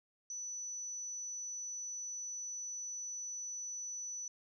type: tone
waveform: sine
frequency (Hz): 5960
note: F#8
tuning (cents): +12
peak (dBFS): -40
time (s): 0.3-4.28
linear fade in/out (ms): 2
effects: none